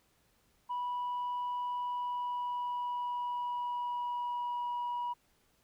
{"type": "tone with pitch glide", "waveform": "sine", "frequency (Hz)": [981, 968.6], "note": ["B5", "B5"], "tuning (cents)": [-12, -34], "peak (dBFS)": -31, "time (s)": [0.69, 5.14], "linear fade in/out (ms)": 20, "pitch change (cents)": -22, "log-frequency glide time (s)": [1.75, 4.68], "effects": ["tanh soft clip ceiling -31 dBFS", "pink hiss -71 dBFS RMS until 5.63 s"]}